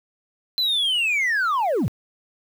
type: linear sweep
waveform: sine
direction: down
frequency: 4098 to 77.78 Hz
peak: -16 dBFS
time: 0.58-1.88 s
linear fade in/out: 0 ms
effects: tanh soft clip ceiling -18 dBFS + 8-bit